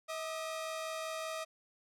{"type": "tone pair together", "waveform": "sawtooth", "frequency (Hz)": [640.1, 1215], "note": ["D#5", "D#6"], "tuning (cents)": [49, -42], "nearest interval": "major seventh", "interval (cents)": 1109, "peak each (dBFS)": [-35, -40], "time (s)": [0.08, 1.45], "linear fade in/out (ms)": 20, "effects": ["low-pass 12000 Hz 12 dB/octave"]}